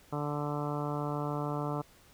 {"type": "harmonic tone", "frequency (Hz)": 146.83, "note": "D3", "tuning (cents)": 0, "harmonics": [1, 2, 3, 4, 5, 6, 7, 8, 9], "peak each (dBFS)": [-35, -38, -40, -41, -42, -43, -43, -44, -45], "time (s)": [0.12, 1.82], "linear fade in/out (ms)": 10, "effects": ["pink hiss -60 dBFS RMS until 2.13 s"]}